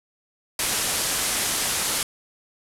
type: low-pass noise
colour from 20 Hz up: white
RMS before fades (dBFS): -25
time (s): 0.59-2.03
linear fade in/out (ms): 2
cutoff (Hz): 12000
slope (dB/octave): 48
effects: none